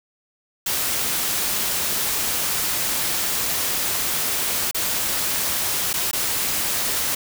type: noise with dropouts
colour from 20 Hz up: white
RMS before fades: -23 dBFS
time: 0.66-7.15 s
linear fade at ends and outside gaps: 5 ms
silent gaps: 4.712-4.745 / 5.931-5.938 / 6.113-6.13 s
effects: none